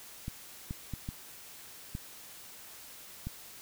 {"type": "clicks", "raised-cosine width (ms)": 5, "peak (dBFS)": -24, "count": 6, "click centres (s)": [0.281, 0.709, 0.937, 1.089, 1.951, 3.27], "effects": ["white hiss -50 dBFS RMS until 3.61 s"]}